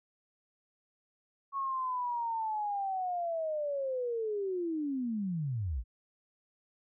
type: linear sweep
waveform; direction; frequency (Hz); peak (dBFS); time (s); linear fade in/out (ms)
sine; down; 1108.7 to 49.17; -31; 1.52-5.84; 50
effects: none